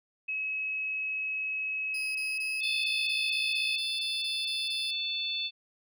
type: tone with pitch glide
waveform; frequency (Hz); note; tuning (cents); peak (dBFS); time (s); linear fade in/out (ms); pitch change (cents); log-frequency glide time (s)
sine; 2566 to 2584; E7 to E7; -47 to -35; -30; 0.28-3.77; 10; +12; 2.21-2.54
type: tone bursts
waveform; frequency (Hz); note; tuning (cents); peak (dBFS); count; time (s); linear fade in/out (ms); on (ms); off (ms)
30% pulse; 4985; D#8; +2; -36; 13; 1.94-4.91; 5; 210; 20
type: harmonic tone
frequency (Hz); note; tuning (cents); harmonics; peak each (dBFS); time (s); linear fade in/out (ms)
880; A5; 0; 3 / 4 / 5; -36 / -32 / -37; 2.6-5.51; 50
effects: none